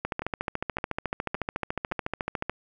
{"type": "two click trains", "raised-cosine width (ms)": 0.5, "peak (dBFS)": [-13, -18], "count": [35, 4], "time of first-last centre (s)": [[0.05, 2.496], [0.22, 1.915]], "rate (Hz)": [13.9, 1.77], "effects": []}